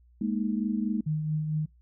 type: chord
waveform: sine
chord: Ab suspended second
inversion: none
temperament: equal with one note detuned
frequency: 208.9 / 233.1 / 311.1 Hz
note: Ab3 / Bb3 / Eb4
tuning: +10 / 0 / 0 cents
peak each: -28 / -30 / -34 dBFS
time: 0.21-1.01 s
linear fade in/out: 5 ms
type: tone with tremolo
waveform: sine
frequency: 154 Hz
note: D#3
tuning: 17 cents flat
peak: -24 dBFS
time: 1.06-1.66 s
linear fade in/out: 10 ms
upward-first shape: triangle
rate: 4.4 Hz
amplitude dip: 45%
effects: noise-tail reverb RT60 0.2 s tail -26 dB re dry + added 60 Hz sine -56 dBFS peak until 1.81 s